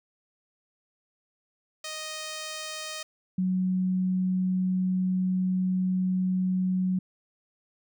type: tone pair in turn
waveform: 5% pulse / sine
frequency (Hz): 622.3 / 185.01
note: D#5 / F#3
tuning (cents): 0 / 0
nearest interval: octave + major sixth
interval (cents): 2100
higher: first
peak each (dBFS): -23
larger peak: neither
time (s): 1.84-3.03 / 3.38-6.99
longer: second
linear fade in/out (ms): 5
effects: none